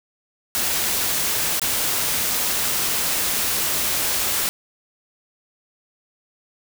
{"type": "noise with dropouts", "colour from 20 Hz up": "white", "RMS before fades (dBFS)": -22, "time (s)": [0.55, 4.49], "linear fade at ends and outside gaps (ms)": 0, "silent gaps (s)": [1.596, 1.617], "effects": []}